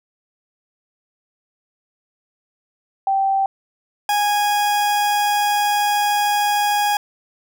sine / 40% pulse tone pair in turn, 779 / 826.1 Hz, G5 / G#5, -11 / -9 cents, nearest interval minor second, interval 102 cents, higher second, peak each -15 dBFS, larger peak neither, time 3.07-3.46 / 4.09-6.97 s, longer second, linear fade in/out 2 ms, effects none

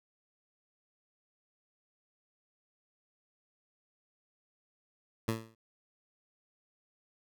15% pulse tone with exponential decay, 112.4 Hz, A2, 37 cents sharp, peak -21 dBFS, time 5.28-5.55 s, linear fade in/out 5 ms, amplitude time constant 58 ms, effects none

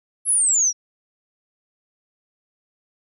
sine exponential sweep, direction down, 11210 to 5600 Hz, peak -15 dBFS, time 0.25-0.73 s, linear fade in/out 50 ms, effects none

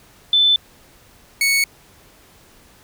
sine / sawtooth tone pair in turn, 3520 / 2217 Hz, A7 / C#7, 0 / 0 cents, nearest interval minor sixth, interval 800 cents, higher first, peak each -11 dBFS, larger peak neither, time 0.33-0.56 / 1.41-1.64 s, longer neither, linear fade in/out 2 ms, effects pink hiss -50 dBFS RMS until 2.83 s

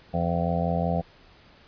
harmonic tone, 85.4 Hz, F2, 38 cents flat, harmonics 1 / 2 / 3 / 5 / 6 / 7 / 8 / 9, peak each -31 / -26 / -36 / -39 / -32 / -35 / -30 / -33 dBFS, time 0.13-1.02 s, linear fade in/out 20 ms, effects pink hiss -54 dBFS RMS until 1.67 s + resampled to 11025 Hz

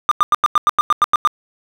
triangle tone bursts, 1203 Hz, D6, 41 cents sharp, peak -7 dBFS, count 11, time 0.09-1.274 s, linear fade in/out 0 ms, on 24 ms, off 92 ms, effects none

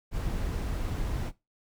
brown noise, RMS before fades -31 dBFS, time 0.11-1.32 s, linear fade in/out 50 ms, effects noise-tail reverb RT60 0.2 s tail -17 dB re dry

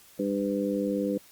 harmonic tone, 100 Hz, G2, 35 cents sharp, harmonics 2 / 3 / 4 / 5, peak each -30 / -30 / -35 / -30 dBFS, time 0.19-1.18 s, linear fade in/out 5 ms, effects white hiss -55 dBFS RMS until 1.31 s + Opus 48 kbps

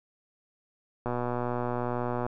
click train, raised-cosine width 1 ms, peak -17 dBFS, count 148, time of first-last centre 1.06-2.265 s, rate 122 Hz, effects none

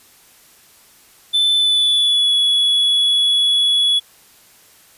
triangle tone with pitch glide, 3520 to 3386 Hz, A7 to G#7, 0 to +33 cents, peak -11 dBFS, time 1.33-4 s, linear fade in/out 20 ms, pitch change -67 cents, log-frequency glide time 1.56-2.33 s, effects white hiss -49 dBFS RMS until 4.97 s + resampled to 32000 Hz

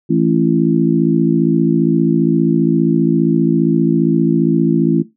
harmonic tone with a mistuned harmonic, 55 Hz, A1, in tune, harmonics 3 / 4 / 5 / 6, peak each -16 / -16 / -16 / -16 dBFS, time 0.09-5.03 s, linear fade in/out 20 ms, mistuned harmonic 6, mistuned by +38 cents, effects noise-tail reverb RT60 0.2 s tail -17 dB re dry

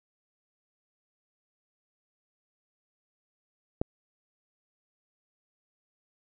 click, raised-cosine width 2 ms, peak -13 dBFS, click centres 3.815 s, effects none

